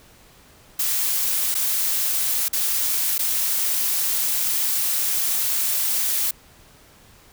blue noise with dropouts, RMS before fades -22 dBFS, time 0.79-6.31 s, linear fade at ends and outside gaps 5 ms, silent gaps 1.544-1.55 / 2.484-2.53 / 3.181-3.19 s, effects pink hiss -51 dBFS RMS until 7.32 s

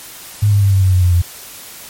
sine tone with pitch steps, 103.83 / 101.22 / 98.68 / 96.21 / 93.79 / 91.44 / 89.14 / 86.91 Hz, G#2 / G#2 / G2 / G2 / F#2 / F#2 / F2 / F2, 0 / -44 / +12 / -32 / +24 / -20 / +36 / -8 cents, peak -8 dBFS, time 0.42-1.22 s, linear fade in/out 10 ms, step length 100 ms, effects white hiss -34 dBFS RMS until 1.89 s + MP3 64 kbps

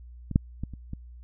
clicks, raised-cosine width 5 ms, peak -20 / -6 / -19 / -28 / -22 dBFS, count 5, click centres 0.313 / 0.359 / 0.636 / 0.737 / 0.934 s, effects added 60 Hz sine -43 dBFS peak until 1.23 s

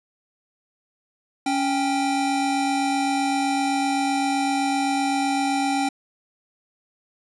square tone pair together, 278.7 / 788.3 Hz, C#4 / G5, +9 / +9 cents, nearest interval octave + tritone, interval 1800 cents, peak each -24 dBFS, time 1.46-5.89 s, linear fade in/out 5 ms, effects resampled to 24000 Hz

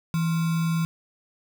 sine tone with sample-and-hold, 164.81 Hz, E3, in tune, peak -21 dBFS, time 0.14-0.85 s, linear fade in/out 0 ms, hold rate 1225 Hz, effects none

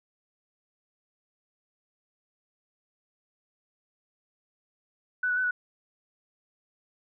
sine tone with pitch steps, 1492 / 1471 / 1508 / 1472 Hz, F#6 / F#6 / F#6 / F#6, +14 / -11 / +32 / -9 cents, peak -24 dBFS, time 5.23-5.51 s, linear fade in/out 5 ms, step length 70 ms, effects none

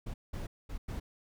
brown noise bursts at uneven times, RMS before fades -38 dBFS, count 4, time 0.06-0.14 / 0.33-0.47 / 0.69-0.78 / 0.88-1 s, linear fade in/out 10 ms, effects none

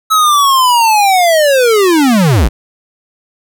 square linear sweep, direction down, 1300 to 40.75 Hz, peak -7 dBFS, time 0.1-2.49 s, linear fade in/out 20 ms, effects none

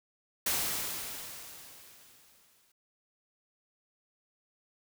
white noise with exponential decay, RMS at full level -29 dBFS, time 0.46-2.72 s, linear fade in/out 5 ms, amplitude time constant 490 ms, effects none

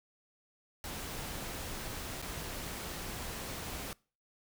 pink noise with dropouts, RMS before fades -41 dBFS, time 0.84-3.93 s, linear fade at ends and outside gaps 1 ms, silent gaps 2.218-2.224 s, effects noise-tail reverb RT60 0.4 s tail -25 dB re dry

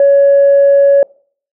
sine tone, 560 Hz, C#5, 18 cents sharp, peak -3 dBFS, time 0-1.03 s, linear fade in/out 2 ms, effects noise-tail reverb RT60 0.5 s tail -25 dB re dry + tanh soft clip ceiling -1 dBFS

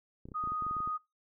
clicks, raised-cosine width 3 ms, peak -33 dBFS, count 12, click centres 0.255 / 0.287 / 0.318 / 0.439 / 0.474 / 0.52 / 0.623 / 0.666 / 0.711 / 0.767 / 0.804 / 0.875 s
sine tone, 1244.5 Hz, D#6, in tune, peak -32 dBFS, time 0.34-0.98 s, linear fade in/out 20 ms
effects noise-tail reverb RT60 0.2 s tail -20 dB re dry

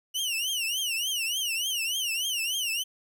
sawtooth tone with vibrato, 2900 Hz, F#7, 35 cents flat, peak -24 dBFS, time 0.14-2.84 s, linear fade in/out 20 ms, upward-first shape triangle, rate 3.4 Hz, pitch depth 200 cents each way, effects none

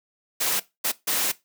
white noise bursts at uneven times, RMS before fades -24 dBFS, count 3, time 0.4-0.6 / 0.84-0.92 / 1.07-1.32 s, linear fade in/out 10 ms, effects noise-tail reverb RT60 0.2 s tail -18 dB re dry + high-pass 200 Hz 12 dB/octave

